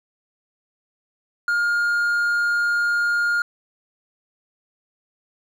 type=tone; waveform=triangle; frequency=1416 Hz; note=F6; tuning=23 cents sharp; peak=-16 dBFS; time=1.48-3.42 s; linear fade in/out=2 ms; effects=none